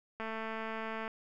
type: click train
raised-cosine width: 0.5 ms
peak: -25 dBFS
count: 196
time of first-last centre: 0.2-1.078 s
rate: 222 Hz
effects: none